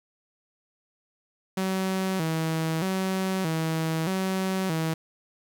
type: tone with vibrato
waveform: sawtooth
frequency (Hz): 174.61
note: F3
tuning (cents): 0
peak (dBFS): -21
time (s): 1.57-4.94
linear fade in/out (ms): 5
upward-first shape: square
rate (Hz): 0.8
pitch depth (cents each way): 140
effects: 10-bit